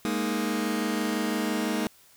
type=chord; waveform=sawtooth; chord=Ab suspended second; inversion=none; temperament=just; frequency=207.7 / 233.6 / 311.5 Hz; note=Ab3 / Bb3 / Eb4; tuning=0 / +4 / +2 cents; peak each=-26 dBFS; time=0.05-1.87 s; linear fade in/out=0 ms; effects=white hiss -57 dBFS RMS until 2.16 s